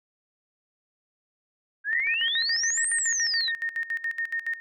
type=exponential two-way sweep; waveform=sine; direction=up then down; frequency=1590 to 9070 to 3661 Hz; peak=-24 dBFS; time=1.84-3.52 s; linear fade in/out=50 ms; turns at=2.91 s
type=tone with tremolo; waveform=sine; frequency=1839 Hz; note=A#6; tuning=24 cents flat; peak=-25 dBFS; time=1.93-4.6 s; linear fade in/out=0 ms; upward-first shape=square; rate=7.1 Hz; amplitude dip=80%
effects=none